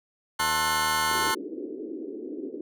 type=chord; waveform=sawtooth; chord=F# half-diminished seventh; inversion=first; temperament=just; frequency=888 / 1065.6 / 1332 / 1480 Hz; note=A5 / C6 / E6 / F#6; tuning=+16 / +31 / +18 / 0 cents; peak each=-24 / -24 / -28 / -26 dBFS; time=0.39-1.35 s; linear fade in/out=10 ms
type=tone; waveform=5% pulse; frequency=78.4 Hz; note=D#2; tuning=14 cents sharp; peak=-25 dBFS; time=0.4-1.31 s; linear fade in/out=0 ms
type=band-pass noise; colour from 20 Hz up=pink; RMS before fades=-36 dBFS; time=1.11-2.61 s; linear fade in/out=2 ms; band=270 to 430 Hz; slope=48 dB/octave
effects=none